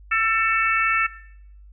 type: harmonic tone with a mistuned harmonic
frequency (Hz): 446.4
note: A4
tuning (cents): +25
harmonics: 3 / 4 / 5 / 6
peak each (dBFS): -22 / -23 / -24 / -25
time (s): 0.11-1.07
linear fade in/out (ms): 10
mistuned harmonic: 6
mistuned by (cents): -21
effects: noise-tail reverb RT60 0.7 s tail -18 dB re dry + added 50 Hz sine -43 dBFS peak until 1.72 s